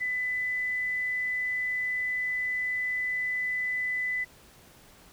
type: tone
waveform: sine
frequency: 2000 Hz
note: B6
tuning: 21 cents sharp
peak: -27 dBFS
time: 0-4.25 s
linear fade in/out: 20 ms
effects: pink hiss -55 dBFS RMS until 5.12 s